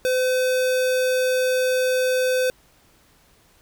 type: tone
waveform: square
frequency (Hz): 510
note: C5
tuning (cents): -44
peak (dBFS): -19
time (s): 0.05-2.5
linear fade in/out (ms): 0
effects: pink hiss -57 dBFS RMS until 3.61 s